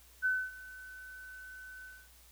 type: tone with ADSR envelope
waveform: sine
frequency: 1513 Hz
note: F#6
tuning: 38 cents sharp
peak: -26 dBFS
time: 0.22-2.09 s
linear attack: 35 ms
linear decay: 250 ms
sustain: -20 dB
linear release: 240 ms
effects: added 60 Hz sine -61 dBFS peak until 2.31 s + white hiss -61 dBFS RMS until 2.31 s